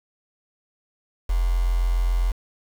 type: tone with quantisation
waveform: sine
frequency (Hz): 43.65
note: F1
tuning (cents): 0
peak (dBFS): -18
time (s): 1.29-2.32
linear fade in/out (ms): 10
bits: 6
effects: none